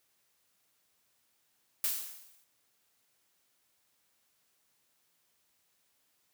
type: noise with exponential decay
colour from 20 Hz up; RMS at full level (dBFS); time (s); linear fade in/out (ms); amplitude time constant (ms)
blue; -29; 1.84-2.44; 1; 130
effects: white hiss -74 dBFS RMS until 6.33 s + high-pass 60 Hz 12 dB/octave

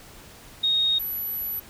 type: tone pair in turn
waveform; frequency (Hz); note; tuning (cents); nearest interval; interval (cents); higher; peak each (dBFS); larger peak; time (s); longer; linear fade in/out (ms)
sine; 3732 / 11848; A#7 / F#9; +1 / +1; octave + minor sixth; 2000; second; -19 / -27; first; 0.63-0.99 / 0.99-1.6; second; 10
effects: pink hiss -47 dBFS RMS until 1.69 s

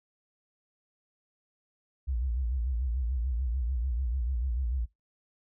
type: tone with vibrato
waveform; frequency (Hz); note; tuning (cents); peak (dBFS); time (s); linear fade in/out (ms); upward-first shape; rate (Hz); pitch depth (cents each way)
sine; 61.74; B1; 0; -27; 2.07-4.86; 20; sine; 6.8; 160
effects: noise-tail reverb RT60 0.2 s tail -24 dB re dry

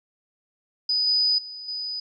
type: tone with level steps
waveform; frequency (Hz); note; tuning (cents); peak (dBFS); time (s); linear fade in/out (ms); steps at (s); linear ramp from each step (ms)
sine; 4978; D#8; 0; -20 / -18 / -35 / -28; 0.89-2; 5; 1.07 / 1.38 / 1.68; 5
effects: none

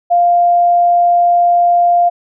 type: tone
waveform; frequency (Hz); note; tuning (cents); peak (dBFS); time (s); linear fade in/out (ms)
sine; 698.5; F5; 0; -7; 0.1-2.1; 20
effects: none

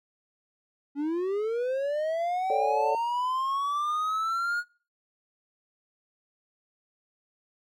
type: linear sweep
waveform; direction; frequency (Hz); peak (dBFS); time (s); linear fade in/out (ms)
triangle; up; 277.2 to 1444; -24; 0.95-4.64; 50
type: chord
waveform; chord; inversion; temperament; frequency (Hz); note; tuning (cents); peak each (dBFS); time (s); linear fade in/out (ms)
sine; D major seventh; second; equal; 440 / 554.4 / 587.3 / 740; A4 / C#5 / D5 / F#5; 0 / 0 / 0 / 0; -30; 2.5-2.95; 2
effects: noise-tail reverb RT60 0.4 s tail -24 dB re dry

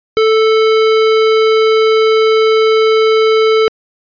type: tone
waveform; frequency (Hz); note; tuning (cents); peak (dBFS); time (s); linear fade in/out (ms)
square; 440; A4; 0; -8; 0.17-3.68; 0
effects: resampled to 11025 Hz

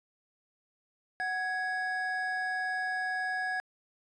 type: tone pair together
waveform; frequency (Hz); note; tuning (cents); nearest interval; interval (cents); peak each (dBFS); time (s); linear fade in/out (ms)
triangle; 743 / 1664.8; F#5 / G#6; +7 / +4; octave + major second; 1397; -33 / -30; 1.2-3.6; 0
effects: resampled to 22050 Hz

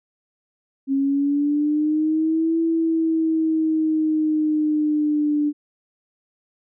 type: linear two-way sweep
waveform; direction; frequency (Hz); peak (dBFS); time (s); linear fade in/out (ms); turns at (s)
sine; up then down; 270.3 to 329.6 to 294.2; -17; 0.87-5.53; 50; 2.59
effects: none

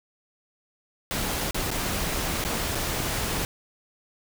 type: noise with dropouts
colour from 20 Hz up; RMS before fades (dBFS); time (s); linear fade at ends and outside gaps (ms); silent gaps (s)
pink; -28; 1.11-3.45; 0; 1.509-1.545 / 1.705-1.714 / 2.44-2.449 / 2.748-2.753
effects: none

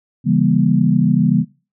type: chord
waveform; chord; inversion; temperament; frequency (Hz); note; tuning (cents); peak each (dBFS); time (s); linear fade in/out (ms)
sine; C# diminished seventh; none; just; 138.59 / 166.31 / 199.57 / 239.5; C#3 / E3 / G3 / Bb3; 0 / +16 / +31 / +47; -17; 0.24-1.45; 50
effects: noise-tail reverb RT60 0.3 s tail -17 dB re dry

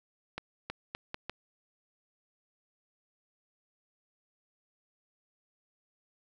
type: accelerating click train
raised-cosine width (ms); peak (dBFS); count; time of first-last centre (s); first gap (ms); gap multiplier
0.3; -20; 5; 0.38-1.296; 320; 0.78
effects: none

